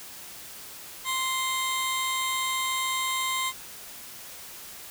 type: tone pair together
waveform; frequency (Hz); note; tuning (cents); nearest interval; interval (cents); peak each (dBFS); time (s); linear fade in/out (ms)
20% pulse; 1046 / 3728; C6 / A#7; -1 / -1; octave + minor seventh; 2200; -22 / -27; 1.04-3.53; 50
effects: white hiss -43 dBFS RMS until 4.9 s